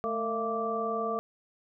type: tone cluster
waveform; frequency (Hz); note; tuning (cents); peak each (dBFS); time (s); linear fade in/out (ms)
sine; 217.7 / 452.4 / 643 / 683 / 1168; A3 / A4 / E5 / F5 / D6; -18 / +48 / -43 / -39 / -10; -38 / -33 / -40 / -34 / -33; 0.04-1.19; 0
effects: none